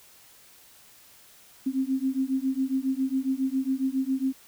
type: beating tone pair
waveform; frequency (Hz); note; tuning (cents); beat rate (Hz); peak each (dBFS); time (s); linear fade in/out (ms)
sine; 261.6 / 268.9; C4 / C4; 0 / +47; 7.3; -27; 1.66-4.33; 10
effects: white hiss -54 dBFS RMS until 4.47 s